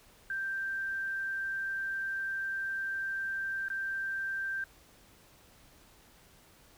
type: tone with dropouts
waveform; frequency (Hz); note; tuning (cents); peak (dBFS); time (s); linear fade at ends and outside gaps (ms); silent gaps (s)
sine; 1572; G6; +4; -32; 0.3-4.64; 2; 3.684-3.701
effects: pink hiss -60 dBFS RMS until 6.77 s